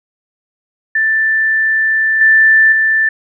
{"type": "tone with level steps", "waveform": "sine", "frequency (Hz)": 1768, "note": "A6", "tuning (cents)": 8, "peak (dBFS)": [-10, -5, -9], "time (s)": [0.95, 3.09], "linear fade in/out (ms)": 5, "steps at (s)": [2.21, 2.72], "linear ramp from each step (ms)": 2, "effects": []}